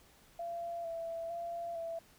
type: tone with vibrato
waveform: sine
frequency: 674 Hz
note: E5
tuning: 38 cents sharp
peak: -37 dBFS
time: 0.39-1.99 s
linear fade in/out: 5 ms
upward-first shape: square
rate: 1.1 Hz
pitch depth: 23 cents each way
effects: pink hiss -63 dBFS RMS until 2.18 s